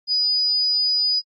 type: tone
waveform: sine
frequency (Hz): 4948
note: D#8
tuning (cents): -10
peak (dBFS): -17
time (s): 0.07-1.22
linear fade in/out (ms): 50
effects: AAC 32 kbps